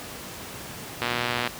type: click train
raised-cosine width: 0.3 ms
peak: -9 dBFS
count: 56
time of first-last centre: 1.02-1.475 s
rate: 121 Hz
effects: pink hiss -38 dBFS RMS until 1.59 s + high-pass 80 Hz 12 dB/octave